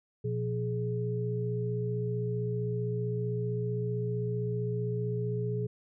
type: tone cluster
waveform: sine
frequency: 121.7 / 177.2 / 420.1 Hz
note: B2 / F3 / G#4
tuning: -25 / +25 / +20 cents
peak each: -31 / -38 / -34 dBFS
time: 0.24-5.67 s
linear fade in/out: 10 ms
effects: none